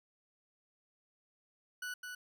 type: tone with echo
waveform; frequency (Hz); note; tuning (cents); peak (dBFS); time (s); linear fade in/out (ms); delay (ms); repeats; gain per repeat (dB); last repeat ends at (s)
40% pulse; 1480; F#6; 0; -38; 1.82-1.94; 5; 210; 1; -4; 2.15
effects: none